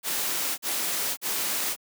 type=noise bursts; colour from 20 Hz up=white; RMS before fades=-28 dBFS; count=3; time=0.03-1.764 s; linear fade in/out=50 ms; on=550 ms; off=42 ms; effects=high-pass 200 Hz 12 dB/octave

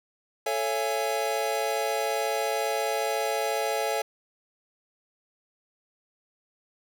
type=chord; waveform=square; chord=A major seventh; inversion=none; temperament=equal with one note detuned; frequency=440 / 554.4 / 676.6 / 830.6 Hz; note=A4 / C#5 / E5 / G#5; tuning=0 / 0 / +45 / 0 cents; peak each=-32 dBFS; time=0.46-4.02 s; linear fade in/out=5 ms; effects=none

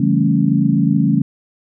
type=tone cluster; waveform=sine; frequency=144.2 / 171.4 / 200.2 / 223.1 / 276.9 Hz; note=D3 / F3 / G3 / A3 / C#4; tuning=-31 / -32 / +37 / +24 / -2 cents; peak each=-18 dBFS; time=0-1.22 s; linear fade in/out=5 ms; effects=none

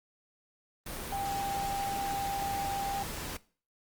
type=tone in noise; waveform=sine; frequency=794 Hz; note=G5; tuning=22 cents sharp; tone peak=-31 dBFS; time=1.12-3.03 s; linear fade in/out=5 ms; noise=pink; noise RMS=-39 dBFS; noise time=0.86-3.37 s; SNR=+5 dB; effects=noise-tail reverb RT60 0.4 s tail -20 dB re dry + Opus 32 kbps

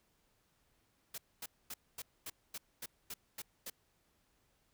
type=noise bursts; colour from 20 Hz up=white; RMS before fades=-44 dBFS; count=10; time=1.14-3.7 s; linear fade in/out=5 ms; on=40 ms; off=240 ms; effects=pink hiss -75 dBFS RMS until 4.73 s

